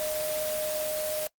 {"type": "tone in noise", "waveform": "sine", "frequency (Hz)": 614, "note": "D#5", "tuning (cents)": -23, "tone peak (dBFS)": -29, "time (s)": [0, 1.27], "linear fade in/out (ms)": 0, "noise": "white", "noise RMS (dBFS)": -34, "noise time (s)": [0, 1.27], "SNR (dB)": 2, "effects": ["noise-tail reverb RT60 0.1 s tail -24 dB re dry", "Opus 24 kbps"]}